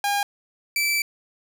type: tone pair in turn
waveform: sawtooth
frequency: 810 / 2322 Hz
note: G#5 / D7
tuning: -43 / -20 cents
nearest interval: octave + tritone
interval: 1823 cents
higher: second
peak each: -17 dBFS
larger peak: neither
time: 0.04-0.23 / 0.76-1.02 s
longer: second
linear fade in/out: 2 ms
effects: none